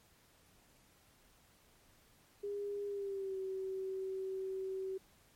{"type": "tone with pitch glide", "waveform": "sine", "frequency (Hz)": [406.2, 381.2], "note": ["G#4", "G4"], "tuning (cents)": [-38, -48], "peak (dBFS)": -37, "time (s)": [2.43, 4.98], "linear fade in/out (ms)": 10, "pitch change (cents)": -110, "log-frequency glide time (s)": [2.87, 3.37], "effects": ["pink hiss -67 dBFS RMS until 5.35 s", "MP3 64 kbps"]}